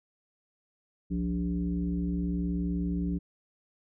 sine tone with frequency modulation, 177.6 Hz, F3, 29 cents sharp, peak -27 dBFS, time 1.1-3.19 s, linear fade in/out 20 ms, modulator 112 Hz, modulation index 1, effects none

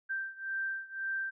sine beating tone pair, 1568 / 1569.9 Hz, G6 / G6, 0 / +2 cents, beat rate 1.9 Hz, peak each -36 / -38 dBFS, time 0.09-1.31 s, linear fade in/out 20 ms, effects none

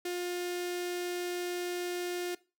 sawtooth tone with notch filter, 354.7 Hz, F4, 27 cents sharp, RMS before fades -35 dBFS, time 0.05-2.35 s, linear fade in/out 5 ms, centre 970 Hz, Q 1, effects noise-tail reverb RT60 0.3 s tail -20 dB re dry

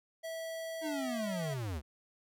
square tone with pitch glide, 653 to 648.9 Hz, E5 to E5, -17 to -27 cents, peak -39 dBFS, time 0.23-1.55 s, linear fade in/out 20 ms, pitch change -10 cents, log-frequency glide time 0.85-0.98 s
square linear sweep, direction down, 320.2 to 65.9 Hz, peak -36 dBFS, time 0.81-1.82 s, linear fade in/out 50 ms
effects none

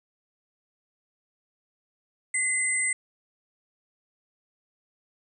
sine tone pair together, 2047 / 8127 Hz, C7 / B8, -38 / +49 cents, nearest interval 2 octaves, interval 2387 cents, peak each -26 dBFS, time 2.34-2.93 s, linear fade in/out 5 ms, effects none

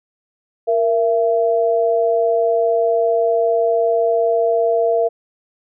sine tone pair together, 466.2 / 671.2 Hz, A#4 / E5, 0 / +31 cents, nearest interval tritone, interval 631 cents, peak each -16 dBFS, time 0.67-5.09 s, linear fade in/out 20 ms, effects none

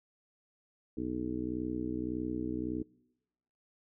harmonic tone, 61.74 Hz, B1, in tune, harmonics 1 / 2 / 3 / 4 / 5 / 6 / 7, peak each -46 / -46 / -46 / -38 / -36 / -44 / -44 dBFS, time 0.97-2.83 s, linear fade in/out 5 ms, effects noise-tail reverb RT60 1.0 s tail -25 dB re dry

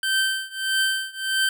25% pulse tone with tremolo, 1553 Hz, G6, 17 cents flat, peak -14 dBFS, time 0.03-1.49 s, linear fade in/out 2 ms, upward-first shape triangle, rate 1.6 Hz, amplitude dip 95%, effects none

